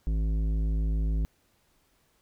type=tone with tanh clipping; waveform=triangle; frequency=53.5 Hz; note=A1; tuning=48 cents flat; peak=-26 dBFS; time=0.07-1.25 s; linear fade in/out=0 ms; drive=16 dB; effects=pink hiss -68 dBFS RMS until 2.21 s